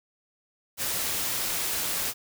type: noise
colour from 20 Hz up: white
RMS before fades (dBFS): -29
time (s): 0.77-2.14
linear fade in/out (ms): 50
effects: none